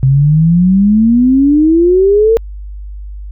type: exponential sweep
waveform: sine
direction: up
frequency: 130 to 461.4 Hz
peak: -5 dBFS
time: 0.03-2.37 s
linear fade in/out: 0 ms
effects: added 50 Hz sine -23 dBFS peak until 3.31 s